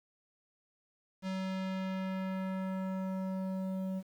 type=tone with low-pass filter sweep; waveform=square; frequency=189.1 Hz; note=F#3; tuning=38 cents sharp; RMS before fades=-36 dBFS; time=1.22-4.03 s; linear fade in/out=50 ms; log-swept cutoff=5100 to 520 Hz; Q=0.89; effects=10-bit